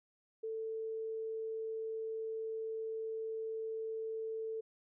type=tone; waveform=sine; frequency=444.1 Hz; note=A4; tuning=16 cents sharp; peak=-37 dBFS; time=0.43-4.61 s; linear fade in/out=10 ms; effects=none